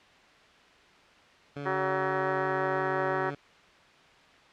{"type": "tone with vibrato", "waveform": "15% pulse", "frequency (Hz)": 142.2, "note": "C#3", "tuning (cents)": 45, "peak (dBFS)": -29, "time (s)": [1.56, 3.35], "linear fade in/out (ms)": 5, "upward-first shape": "sine", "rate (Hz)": 5.8, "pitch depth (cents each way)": 13}
{"type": "harmonic tone", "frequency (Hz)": 188.7, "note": "F#3", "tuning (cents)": 34, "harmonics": [2, 3, 4, 5, 6, 7, 8, 9, 10], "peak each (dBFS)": [-32, -34, -35, -36, -37, -37, -38, -39, -39], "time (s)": [1.65, 3.31], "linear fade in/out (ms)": 20}
{"effects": ["white hiss -56 dBFS RMS until 4.52 s", "low-pass 3000 Hz 12 dB/octave"]}